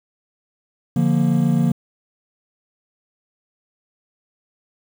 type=chord; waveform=triangle; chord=Bb major; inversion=first; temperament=equal; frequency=146.83 / 174.61 / 233.1 Hz; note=D3 / F3 / Bb3; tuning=0 / 0 / 0 cents; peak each=-17 dBFS; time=0.96-1.72 s; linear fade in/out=5 ms; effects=7-bit